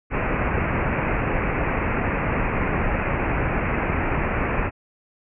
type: low-pass noise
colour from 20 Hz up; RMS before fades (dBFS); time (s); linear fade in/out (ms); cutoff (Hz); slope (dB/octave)
pink; -23; 0.1-4.71; 50; 2600; 96
effects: none